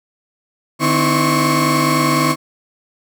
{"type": "tone cluster", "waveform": "35% pulse", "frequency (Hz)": [150.5, 256.2, 324.7, 1070, 1120], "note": ["D3", "C4", "E4", "C6", "C#6"], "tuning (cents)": [43, -36, -26, 38, 18], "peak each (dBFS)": -18, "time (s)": [0.79, 2.36], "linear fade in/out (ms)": 50, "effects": []}